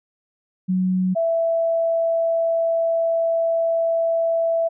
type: tone pair in turn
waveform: sine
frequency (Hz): 185 / 662.7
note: F#3 / E5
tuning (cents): 0 / +9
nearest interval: octave + minor seventh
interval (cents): 2209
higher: second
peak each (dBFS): -17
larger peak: neither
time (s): 0.68-1.15 / 1.15-4.69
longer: second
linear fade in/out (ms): 20
effects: none